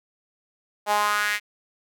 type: tone with high-pass filter sweep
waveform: sawtooth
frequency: 207.7 Hz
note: G#3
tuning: in tune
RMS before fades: -23 dBFS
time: 0.86-1.4 s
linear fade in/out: 50 ms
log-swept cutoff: 730 to 2100 Hz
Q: 3.6
effects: none